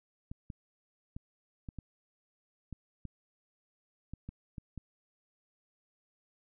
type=clicks; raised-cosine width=5 ms; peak=-29 dBFS; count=11; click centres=0.315 / 0.502 / 1.165 / 1.688 / 1.787 / 2.727 / 3.053 / 4.136 / 4.29 / 4.582 / 4.777 s; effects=none